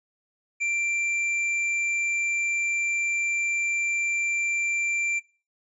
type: tone with hard clipping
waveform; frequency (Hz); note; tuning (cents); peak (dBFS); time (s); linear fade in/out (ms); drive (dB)
sine; 2358; D7; +6; -25; 0.6-5.2; 20; 6
effects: noise-tail reverb RT60 0.4 s tail -22 dB re dry + resampled to 22050 Hz